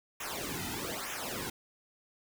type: noise with flanger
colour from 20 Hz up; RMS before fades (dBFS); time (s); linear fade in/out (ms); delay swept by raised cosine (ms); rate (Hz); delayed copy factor
pink; -38; 0.2-1.5; 5; 0.22 to 1.82; 1.1; -0.9
effects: none